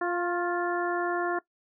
harmonic tone with a mistuned harmonic, 349.5 Hz, F4, 1 cent sharp, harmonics 1 / 2 / 3 / 4 / 5, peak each -29 / -32 / -34 / -35 / -36 dBFS, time 0.01-1.39 s, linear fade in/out 5 ms, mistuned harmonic 3, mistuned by +33 cents, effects noise-tail reverb RT60 0.1 s tail -19 dB re dry

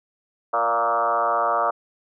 sine tone with frequency modulation, 930 Hz, A#5, 4 cents flat, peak -18 dBFS, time 0.53-1.71 s, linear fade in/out 10 ms, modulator 115 Hz, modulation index 3.4, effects none

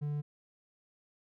triangle tone, 147.1 Hz, D3, 3 cents sharp, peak -30 dBFS, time 0.01-0.22 s, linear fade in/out 20 ms, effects none

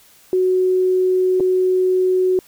sine tone with dropouts, 370 Hz, F#4, in tune, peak -13 dBFS, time 0.33-2.39 s, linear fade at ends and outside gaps 1 ms, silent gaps 1.399-1.405 s, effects white hiss -50 dBFS RMS until 2.47 s

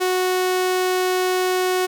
sawtooth tone, 368.2 Hz, F#4, 8 cents flat, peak -14 dBFS, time 0-1.87 s, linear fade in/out 20 ms, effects none

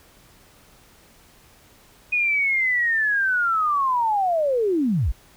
sine linear sweep, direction down, 2483 to 39 Hz, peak -18 dBFS, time 2.12-5.12 s, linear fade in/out 10 ms, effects pink hiss -53 dBFS RMS until 5.36 s

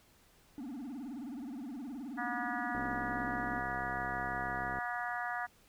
triangle tone with vibrato, 261.6 Hz, C4, in tune, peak -38 dBFS, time 0.58-3.59 s, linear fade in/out 0 ms, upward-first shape sine, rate 19 Hz, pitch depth 230 cents each way
harmonic tone, 241.5 Hz, B3, 39 cents flat, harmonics 3 / 4 / 5 / 6 / 7 / 8, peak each -39 / -44 / -43 / -43 / -41 / -45 dBFS, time 2.17-5.47 s, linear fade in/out 20 ms
click train, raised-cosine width 2 ms, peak -31 dBFS, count 136, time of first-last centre 2.75-4.786 s, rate 66.3 Hz
effects pink hiss -65 dBFS RMS until 5.68 s

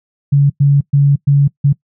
sine tone bursts at uneven times, 141.5 Hz, C#3, 36 cents sharp, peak -6 dBFS, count 5, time 0.32-0.5 / 0.6-0.81 / 0.93-1.16 / 1.27-1.48 / 1.64-1.73 s, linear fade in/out 10 ms, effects noise-tail reverb RT60 0.1 s tail -22 dB re dry

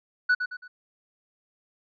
triangle tone with echo, 1480 Hz, F#6, in tune, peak -16 dBFS, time 0.29-0.35 s, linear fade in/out 10 ms, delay 110 ms, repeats 3, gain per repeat -8 dB, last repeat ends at 0.68 s, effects resampled to 11025 Hz

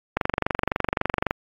click train, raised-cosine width 0.5 ms, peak -6 dBFS, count 28, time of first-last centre 0.17-1.309 s, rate 23.7 Hz, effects AAC 32 kbps

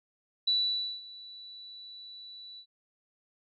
sine tone with ADSR envelope, 3953 Hz, B7, 1 cent sharp, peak -23 dBFS, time 0.47-2.66 s, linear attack 8 ms, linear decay 530 ms, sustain -21 dB, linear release 75 ms, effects none

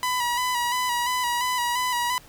sawtooth tone with vibrato, 981 Hz, B5, 12 cents flat, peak -19 dBFS, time 0.03-2.18 s, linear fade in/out 0 ms, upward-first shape square, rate 2.9 Hz, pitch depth 35 cents each way, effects pink hiss -50 dBFS RMS until 2.28 s

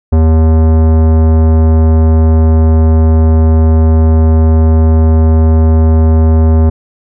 sine tone with tanh clipping, 79.9 Hz, D#2, 47 cents sharp, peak -6 dBFS, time 0.12-6.7 s, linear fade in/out 10 ms, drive 18 dB, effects none

